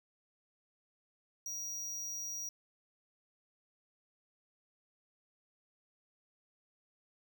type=tone; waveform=square; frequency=5750 Hz; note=F8; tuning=50 cents sharp; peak=-39 dBFS; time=1.46-2.49 s; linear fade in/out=2 ms; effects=13-bit